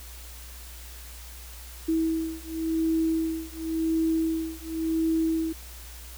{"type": "beating tone pair", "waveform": "sine", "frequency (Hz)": [323.3, 324.22], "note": ["E4", "E4"], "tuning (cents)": [-34, -29], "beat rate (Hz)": 0.92, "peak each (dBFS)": -27, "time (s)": [1.88, 5.53], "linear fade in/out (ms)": 10, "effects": ["added 60 Hz sine -42 dBFS peak until 6.17 s", "white hiss -46 dBFS RMS until 6.17 s"]}